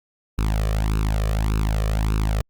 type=tone with flanger; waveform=sawtooth; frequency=53.1 Hz; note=G#1; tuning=39 cents sharp; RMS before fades=-21 dBFS; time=0.38-2.41 s; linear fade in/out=0 ms; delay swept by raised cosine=0.75 to 1.7 ms; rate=1.7 Hz; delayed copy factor=+1; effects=Opus 48 kbps